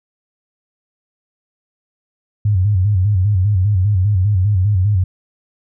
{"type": "tone with vibrato", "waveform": "sine", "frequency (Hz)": 98, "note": "G2", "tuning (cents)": 0, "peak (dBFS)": -11, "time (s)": [2.45, 5.04], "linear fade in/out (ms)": 5, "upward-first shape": "square", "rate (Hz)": 5, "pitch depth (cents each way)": 110, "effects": []}